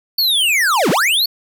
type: linear two-way sweep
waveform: square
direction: down then up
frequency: 4540 to 142.8 to 4540 Hz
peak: -13 dBFS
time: 0.18-1.26 s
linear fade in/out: 5 ms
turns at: 0.9 s
effects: none